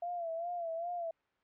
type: tone with vibrato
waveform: sine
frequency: 680 Hz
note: F5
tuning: 46 cents flat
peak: -35 dBFS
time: 0.02-1.11 s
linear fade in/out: 5 ms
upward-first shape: sine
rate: 2.5 Hz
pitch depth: 71 cents each way
effects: white hiss -75 dBFS RMS until 1.43 s + low-pass 2000 Hz 12 dB/octave